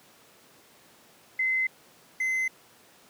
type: tone pair in turn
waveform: sine / triangle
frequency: 2054 / 2054 Hz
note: C7 / C7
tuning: -33 / -33 cents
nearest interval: unison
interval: 0 cents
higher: neither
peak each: -23 / -23 dBFS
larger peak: neither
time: 1.39-1.67 / 2.2-2.48 s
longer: neither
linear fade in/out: 5 ms
effects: pink hiss -56 dBFS RMS until 3.09 s + high-pass 200 Hz 12 dB/octave